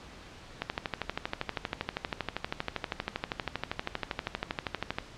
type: click train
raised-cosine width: 0.3 ms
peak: -14 dBFS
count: 56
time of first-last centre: 0.62-4.985 s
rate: 12.6 Hz
effects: pink hiss -49 dBFS RMS until 5.17 s + low-pass 5000 Hz 12 dB/octave